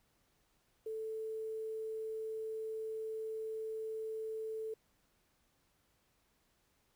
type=tone with quantisation; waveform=sine; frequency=440 Hz; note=A4; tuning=in tune; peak=-38 dBFS; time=0.86-4.74 s; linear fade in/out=5 ms; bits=11; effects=pink hiss -75 dBFS RMS until 6.95 s